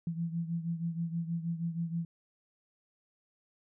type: beating tone pair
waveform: sine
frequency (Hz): 166.4 / 172.7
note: E3 / F3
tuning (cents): +17 / -19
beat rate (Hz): 6.3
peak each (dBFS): -33 / -38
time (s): 0.07-2.05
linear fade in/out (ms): 2
effects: none

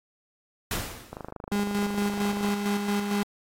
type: noise with exponential decay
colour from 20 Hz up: pink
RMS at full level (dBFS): -27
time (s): 0.71-1.31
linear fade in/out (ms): 2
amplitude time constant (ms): 130
type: click train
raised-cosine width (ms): 1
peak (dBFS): -22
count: 36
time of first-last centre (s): 1.13-2.487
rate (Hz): 25.8
type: tone with tremolo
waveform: 35% pulse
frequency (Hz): 203.8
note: G#3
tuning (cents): -32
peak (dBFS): -22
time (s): 1.52-3.23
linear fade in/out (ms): 0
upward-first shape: square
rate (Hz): 4.4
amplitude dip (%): 40
effects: AAC 48 kbps

